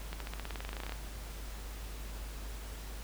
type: accelerating click train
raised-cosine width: 0.3 ms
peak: -24 dBFS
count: 18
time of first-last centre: 0.13-0.922 s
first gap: 73 ms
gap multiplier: 0.94
effects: added 51 Hz sine -41 dBFS peak until 3.03 s + pink hiss -49 dBFS RMS until 3.03 s